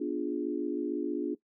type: chord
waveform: sine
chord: B diminished seventh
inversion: none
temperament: equal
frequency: 246.9 / 293.7 / 349.2 / 415.3 Hz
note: B3 / D4 / F4 / Ab4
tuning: 0 / 0 / 0 / 0 cents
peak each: -38 / -32 / -34 / -38 dBFS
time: 0-1.35 s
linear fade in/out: 10 ms
effects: noise-tail reverb RT60 0.1 s tail -18 dB re dry